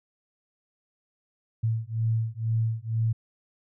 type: beating tone pair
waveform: sine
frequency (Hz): 111.7 / 113.8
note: A2 / A#2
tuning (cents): +27 / -41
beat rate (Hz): 2.1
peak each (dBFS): -27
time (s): 1.63-3.13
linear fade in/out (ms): 10
effects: none